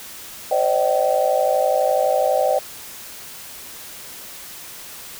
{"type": "tone cluster", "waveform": "sine", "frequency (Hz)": [517, 577, 629, 768], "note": ["C5", "D5", "D#5", "G5"], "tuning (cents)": [-21, -31, 19, -36], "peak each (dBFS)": -21, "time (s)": [0.51, 2.59], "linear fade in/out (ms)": 5, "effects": ["white hiss -37 dBFS RMS until 5.19 s"]}